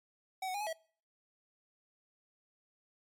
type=tone with pitch steps; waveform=square; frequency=758 / 741 / 816 / 845 / 648 Hz; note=F#5 / F#5 / G#5 / G#5 / E5; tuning=+42 / +2 / -31 / +30 / -30 cents; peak=-36 dBFS; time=0.42-0.73 s; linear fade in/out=5 ms; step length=62 ms; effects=noise-tail reverb RT60 0.5 s tail -25 dB re dry + MP3 64 kbps